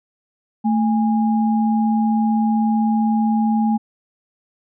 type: tone pair together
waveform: sine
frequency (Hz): 221.1 / 821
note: A3 / G#5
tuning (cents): +9 / -20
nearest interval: octave + major seventh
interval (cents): 2271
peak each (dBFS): -15 / -23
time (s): 0.64-3.78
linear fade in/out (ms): 20
effects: none